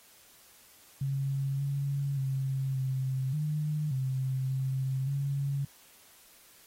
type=tone with pitch steps; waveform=sine; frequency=137.1 / 140 / 134.4 / 132 / 151.4 / 131.8 / 132.8 / 139.6 Hz; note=C#3 / C#3 / C3 / C3 / D#3 / C3 / C3 / C#3; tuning=-19 / +18 / +47 / +16 / -47 / +13 / +26 / +13 cents; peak=-28 dBFS; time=1.01-5.65 s; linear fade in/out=5 ms; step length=580 ms; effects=white hiss -58 dBFS RMS until 6.66 s + AAC 48 kbps